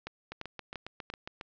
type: two click trains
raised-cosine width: 0.3 ms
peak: -22 / -24 dBFS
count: 4 / 9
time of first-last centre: 0.07-1.101 / 0.32-1.411 s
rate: 2.91 / 7.33 Hz
effects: resampled to 16000 Hz + 8-bit